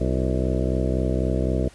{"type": "harmonic tone with a mistuned harmonic", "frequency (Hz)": 63.9, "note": "C2", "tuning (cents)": -40, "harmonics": [1, 2, 3, 4, 5, 6, 7, 8, 9, 10], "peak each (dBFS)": [-24, -27, -29, -30, -31, -32, -32, -33, -34, -34], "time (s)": [0, 1.69], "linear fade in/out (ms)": 10, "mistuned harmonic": 6, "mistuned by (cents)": -85, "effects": ["pink hiss -50 dBFS RMS until 1.74 s", "resampled to 24000 Hz"]}